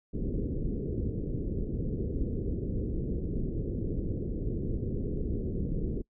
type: low-pass noise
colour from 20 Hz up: pink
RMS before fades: -32 dBFS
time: 0.13-6.02 s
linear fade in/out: 10 ms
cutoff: 460 Hz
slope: 48 dB/octave
effects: noise-tail reverb RT60 0.1 s tail -23 dB re dry